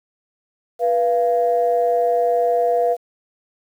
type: tone pair together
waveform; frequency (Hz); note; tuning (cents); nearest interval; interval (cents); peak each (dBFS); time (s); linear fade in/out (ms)
sine; 487.2 / 689; B4 / F5; -24 / -24; tritone; 600; -17; 0.79-2.97; 50
effects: tanh soft clip ceiling -7 dBFS + 8-bit